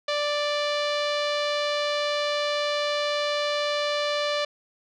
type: tone with low-pass filter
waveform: sawtooth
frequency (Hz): 587.3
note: D5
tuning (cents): 0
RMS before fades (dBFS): -26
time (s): 0.08-4.45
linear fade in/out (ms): 5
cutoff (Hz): 4100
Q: 2.3
effects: none